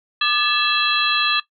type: tone cluster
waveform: sine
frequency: 1197 / 1720 / 2658 / 3317 / 4033 Hz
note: D6 / A6 / E7 / G#7 / B7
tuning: +33 / -40 / +14 / -3 / +36 cents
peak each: -22 dBFS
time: 0.21-1.4 s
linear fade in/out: 5 ms
effects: noise-tail reverb RT60 0.1 s tail -18 dB re dry